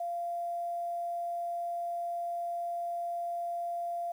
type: tone with quantisation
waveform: sine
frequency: 691 Hz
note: F5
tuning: 19 cents flat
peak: -32 dBFS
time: 0-4.12 s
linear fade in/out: 5 ms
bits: 10
effects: none